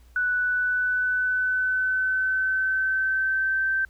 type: tone with pitch glide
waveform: sine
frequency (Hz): 1483 to 1555.8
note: F#6 to G6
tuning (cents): +4 to -14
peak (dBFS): -21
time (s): 0.16-3.85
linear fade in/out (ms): 2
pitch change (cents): +82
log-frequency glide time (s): 0.34-3.74
effects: added 60 Hz sine -50 dBFS peak until 3.89 s + pink hiss -62 dBFS RMS until 3.89 s